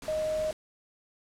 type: tone in noise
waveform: sine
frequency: 622.3 Hz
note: D#5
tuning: in tune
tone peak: -27 dBFS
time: 0.08-0.51 s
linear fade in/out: 2 ms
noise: pink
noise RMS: -43 dBFS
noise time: 0.02-0.53 s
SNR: +13 dB
effects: low-pass 10000 Hz 12 dB/octave